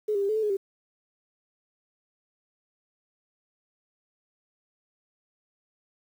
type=tone with pitch steps; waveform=sine; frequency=424.6 / 400.2 / 397.4 / 431.6 / 438.4 / 419.7 / 391.9 Hz; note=G#4 / G4 / G4 / A4 / A4 / G#4 / G4; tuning=+38 / +36 / +24 / -33 / -6 / +18 / 0 cents; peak=-23 dBFS; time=0.08-0.57 s; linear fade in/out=10 ms; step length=70 ms; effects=9-bit